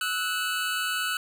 25% pulse tone pair together, 1305.5 / 1480 Hz, E6 / F#6, -17 / 0 cents, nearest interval major second, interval 217 cents, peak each -28 / -24 dBFS, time 0.01-1.17 s, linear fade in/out 2 ms, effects none

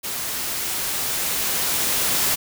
white noise with level ramp, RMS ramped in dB -28 to -20 dBFS, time 0.03-2.36 s, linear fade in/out 20 ms, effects none

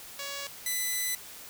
5% pulse tone pair in turn, 561 / 1999.2 Hz, C#5 / B6, +21 / +21 cents, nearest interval octave + minor seventh, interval 2200 cents, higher second, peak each -24 / -18 dBFS, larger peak second, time 0.19-0.47 / 0.66-1.15 s, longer second, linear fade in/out 2 ms, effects white hiss -46 dBFS RMS until 1.49 s

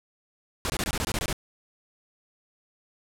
pink noise bursts, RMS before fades -28 dBFS, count 10, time 0.65-1.328 s, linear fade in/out 0 ms, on 48 ms, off 22 ms, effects low-pass 12000 Hz 12 dB/octave

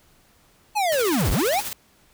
square linear two-way sweep, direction down then up, 874 to 32.7 to 874 Hz, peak -20 dBFS, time 0.75-1.61 s, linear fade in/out 20 ms, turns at 1.31 s
white noise with tremolo, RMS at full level -29 dBFS, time 0.92-1.73 s, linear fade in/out 0 ms, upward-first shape sine, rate 15 Hz, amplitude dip 50%
effects pink hiss -58 dBFS RMS until 2.13 s

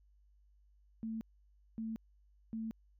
sine tone bursts, 222.9 Hz, A3, 23 cents sharp, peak -37 dBFS, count 3, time 1.03-2.71 s, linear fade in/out 0 ms, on 180 ms, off 570 ms, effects added 50 Hz sine -64 dBFS peak until 2.99 s

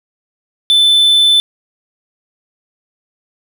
triangle tone pair in turn, 3520 / 3520 Hz, A7 / A7, 0 / 0 cents, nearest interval unison, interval 0 cents, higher neither, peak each -5 dBFS, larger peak neither, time 0.7-1.05 / 1.05-1.4 s, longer neither, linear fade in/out 0 ms, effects none

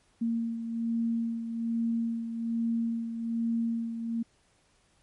sine beating tone pair, 230 / 231.2 Hz, A#3 / A#3, -23 / -14 cents, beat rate 1.2 Hz, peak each -28 / -36 dBFS, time 0.21-4.23 s, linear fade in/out 10 ms, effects pink hiss -67 dBFS RMS until 5.02 s + MP3 48 kbps

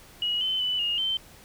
sine tone with pitch steps, 2904 / 3056 / 2988 / 2850 / 3099 Hz, F#7 / G7 / F#7 / F7 / G7, -33 / -45 / +16 / +34 / -21 cents, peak -24 dBFS, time 0.22-1.17 s, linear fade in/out 2 ms, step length 190 ms, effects pink hiss -51 dBFS RMS until 1.44 s

